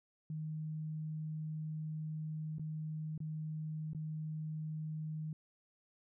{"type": "tone with dropouts", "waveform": "sine", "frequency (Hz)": 155.56, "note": "D#3", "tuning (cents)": 0, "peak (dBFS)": -38, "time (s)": [0.3, 5.33], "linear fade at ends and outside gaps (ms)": 2, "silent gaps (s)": [[2.584, 2.595], [3.178, 3.203], [3.933, 3.948]], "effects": []}